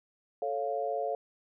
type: chord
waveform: sine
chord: A augmented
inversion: none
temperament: equal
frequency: 440 / 554.4 / 698.5 Hz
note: A4 / C#5 / E#5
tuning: 0 / 0 / 0 cents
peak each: -35 / -34 / -33 dBFS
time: 0.42-1.15 s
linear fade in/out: 2 ms
effects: none